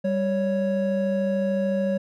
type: tone pair together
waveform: triangle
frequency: 196 / 554.4 Hz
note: G3 / C#5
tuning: 0 / 0 cents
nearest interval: octave + tritone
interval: 1800 cents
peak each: -22 dBFS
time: 0.04-1.98 s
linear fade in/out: 10 ms
effects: none